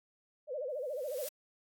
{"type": "tone with vibrato", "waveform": "sine", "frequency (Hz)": 550, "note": "C#5", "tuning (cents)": -14, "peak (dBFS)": -35, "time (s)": [0.47, 1.29], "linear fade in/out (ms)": 50, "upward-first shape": "sine", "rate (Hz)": 14, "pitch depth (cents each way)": 200}
{"type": "noise with exponential growth", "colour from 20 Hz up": "blue", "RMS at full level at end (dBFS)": -40, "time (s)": [0.69, 1.29], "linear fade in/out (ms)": 5, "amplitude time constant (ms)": 130}
{"effects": ["AAC 64 kbps"]}